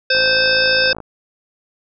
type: harmonic tone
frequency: 520 Hz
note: C5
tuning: 11 cents flat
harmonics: 1 / 3 / 5 / 7 / 9 / 10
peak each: -19 / -16 / -21 / -23 / -23 / -19 dBFS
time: 0.1-0.93 s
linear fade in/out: 5 ms
type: click train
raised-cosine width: 1 ms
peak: -17 dBFS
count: 48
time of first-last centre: 0.15-1.003 s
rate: 55.1 Hz
effects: none